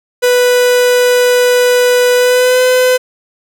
45% pulse tone with pitch glide, 493.9 to 506.3 Hz, B4 to B4, 0 to +43 cents, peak -7 dBFS, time 0.22-2.98 s, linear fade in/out 20 ms, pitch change +43 cents, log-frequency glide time 2.16-2.61 s, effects 7-bit

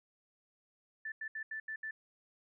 sine tone bursts at uneven times, 1760 Hz, A6, in tune, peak -38 dBFS, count 6, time 1.05-1.12 / 1.21-1.28 / 1.35-1.43 / 1.51-1.6 / 1.68-1.76 / 1.83-1.91 s, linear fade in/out 5 ms, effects none

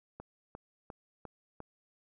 click train, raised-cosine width 1 ms, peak -30 dBFS, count 5, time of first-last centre 0.2-1.604 s, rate 2.85 Hz, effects none

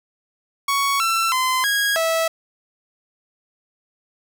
sawtooth tone with pitch steps, 1115 / 1342 / 1029 / 1645 / 653 Hz, C#6 / E6 / C6 / G#6 / E5, +10 / +31 / -29 / -17 / -17 cents, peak -14 dBFS, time 0.68-2.28 s, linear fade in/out 5 ms, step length 320 ms, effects none

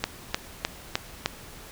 click train, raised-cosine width 0.2 ms, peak -6 dBFS, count 5, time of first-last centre 0.04-1.26 s, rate 3.28 Hz, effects pink hiss -45 dBFS RMS until 1.71 s

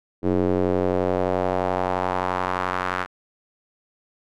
square tone with band-pass filter sweep, 45.78 Hz, F#1, 18 cents flat, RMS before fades -23 dBFS, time 0.22-3.07 s, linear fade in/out 50 ms, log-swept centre 350 to 1400 Hz, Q 1.9, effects none

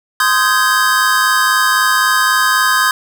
square chord, Ab major seventh, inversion first, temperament just, 1038.3 / 1245.9 / 1557.4 / 1661.2 Hz, C6 / Eb6 / G6 / Ab6, -14 / +2 / -12 / 0 cents, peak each -17 dBFS, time 0.2-2.91 s, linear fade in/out 2 ms, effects none

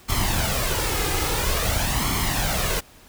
pink noise with flanger, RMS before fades -23 dBFS, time 0.08-2.81 s, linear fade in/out 20 ms, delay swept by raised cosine 0.93 to 2.43 ms, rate 0.49 Hz, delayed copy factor +0.6, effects pink hiss -50 dBFS RMS until 3.08 s

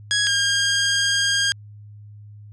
15% pulse tone pair in turn, 1661.2 / 1613.9 Hz, G#6 / G6, 0 / +50 cents, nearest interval minor second, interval 50 cents, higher first, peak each -11 dBFS, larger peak neither, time 0.11-0.27 / 0.27-1.52 s, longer second, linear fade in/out 0 ms, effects added 104 Hz sine -39 dBFS peak until 2.52 s + resampled to 24000 Hz

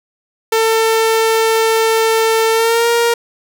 sawtooth tone with pitch glide, 447.6 to 469 Hz, A4 to A#4, +30 to +11 cents, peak -7 dBFS, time 0.52-3.14 s, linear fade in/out 5 ms, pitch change +81 cents, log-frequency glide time 2.51-2.88 s, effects none

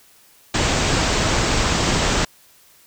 pink low-pass noise, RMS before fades -19 dBFS, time 0.54-2.25 s, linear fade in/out 5 ms, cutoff 8100 Hz, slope 96 dB/octave, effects white hiss -52 dBFS RMS until 2.86 s

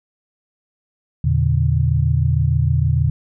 sine tone cluster, 82.4 / 117.8 / 144.3 Hz, E2 / A#2 / D3, 0 / +19 / -30 cents, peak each -18 dBFS, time 1.24-3.1 s, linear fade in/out 5 ms, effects none

